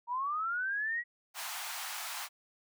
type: linear sweep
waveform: sine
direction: up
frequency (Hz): 932.3 to 1941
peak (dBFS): -31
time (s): 0.07-1.04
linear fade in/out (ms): 50
type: high-pass noise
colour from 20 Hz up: pink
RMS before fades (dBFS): -40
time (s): 1.34-2.29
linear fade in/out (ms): 50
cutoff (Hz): 730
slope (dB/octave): 48
effects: none